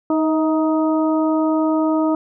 harmonic tone with a mistuned harmonic, 313.3 Hz, D#4, 12 cents sharp, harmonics 1 / 2 / 3 / 4, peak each -16 / -22 / -26 / -28 dBFS, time 0.1-2.15 s, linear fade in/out 2 ms, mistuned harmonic 2, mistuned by +27 cents, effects none

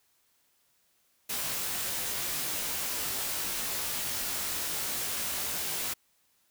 white noise with comb filter, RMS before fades -33 dBFS, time 1.29-5.94 s, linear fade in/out 10 ms, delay 19 ms, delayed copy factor -0.8, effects white hiss -70 dBFS RMS until 6.5 s

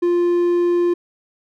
triangle tone, 349.2 Hz, F4, in tune, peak -12 dBFS, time 0.02-0.94 s, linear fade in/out 10 ms, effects none

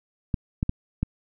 clicks, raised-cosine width 5 ms, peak -11 dBFS, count 4, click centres 0.342 / 0.629 / 0.694 / 1.03 s, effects none

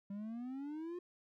triangle exponential sweep, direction up, 196 to 360.4 Hz, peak -39 dBFS, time 0.1-0.99 s, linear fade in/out 5 ms, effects none

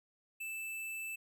square tone, 2641 Hz, E7, 3 cents sharp, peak -40 dBFS, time 0.4-1.16 s, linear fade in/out 10 ms, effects none

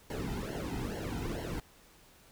brown noise with flanger, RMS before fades -37 dBFS, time 0.1-1.6 s, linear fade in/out 2 ms, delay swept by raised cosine 0.81 to 1.81 ms, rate 2.3 Hz, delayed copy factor -0.9, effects pink hiss -60 dBFS RMS until 2.31 s

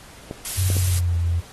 clicks, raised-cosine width 2 ms, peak -17 dBFS, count 3, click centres 0.311 / 0.702 / 0.767 s
blue noise, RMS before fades -26 dBFS, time 0.45-0.99 s, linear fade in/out 0 ms
sine tone with pitch glide, 92.9 to 85.19 Hz, F#2 to F2, +7 to -42 cents, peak -18 dBFS, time 0.57-1.41 s, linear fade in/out 20 ms, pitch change -149 cents, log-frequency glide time 0.75-1.19 s
effects pink hiss -45 dBFS RMS until 1.52 s + AAC 32 kbps

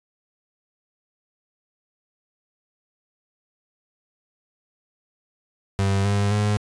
35% pulse tone with pitch steps, 98 / 101.1 / 104.31 Hz, G2 / G#2 / G#2, 0 / -46 / +8 cents, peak -17 dBFS, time 5.79-6.57 s, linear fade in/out 0 ms, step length 260 ms, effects resampled to 22050 Hz

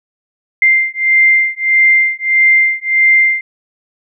sine beating tone pair, 2093 / 2094.6 Hz, C7 / C7, 0 / +1 cents, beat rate 1.6 Hz, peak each -11 dBFS, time 0.62-3.41 s, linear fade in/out 2 ms, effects none

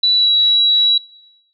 sine tone with pitch glide, 3951 to 3899 Hz, B7 to B7, 0 to -23 cents, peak -10 dBFS, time 0.03-0.98 s, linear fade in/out 5 ms, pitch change -23 cents, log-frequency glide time 0.15-0.3 s, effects noise-tail reverb RT60 0.9 s tail -23 dB re dry

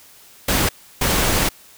pink noise bursts at uneven times, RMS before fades -18 dBFS, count 2, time 0.48-0.69 / 1.01-1.49 s, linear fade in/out 5 ms, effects white hiss -47 dBFS RMS until 1.77 s

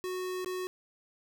square tone with dropouts, 368 Hz, F#4, 9 cents flat, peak -34 dBFS, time 0.04-0.67 s, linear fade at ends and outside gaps 0 ms, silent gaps 0.446-0.46 s, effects none

